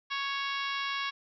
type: harmonic tone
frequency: 554.4 Hz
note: C#5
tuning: in tune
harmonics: 2 / 3 / 4 / 5 / 6 / 7 / 8 / 9 / 10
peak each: -35 / -38 / -38 / -40 / -40 / -42 / -48 / -48 / -47 dBFS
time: 0.1-1.11 s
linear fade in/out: 20 ms
effects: none